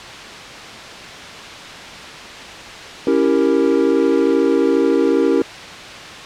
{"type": "chord", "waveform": "triangle", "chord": "C# diminished seventh", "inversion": "none", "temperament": "equal", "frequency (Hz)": [277.2, 329.6, 392, 466.2], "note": ["C#4", "E4", "G4", "Bb4"], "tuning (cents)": [0, 0, 0, 0], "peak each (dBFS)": -16, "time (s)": [3.07, 5.42], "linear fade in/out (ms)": 2, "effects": ["white hiss -32 dBFS RMS until 6.25 s", "low-pass 4000 Hz 12 dB/octave"]}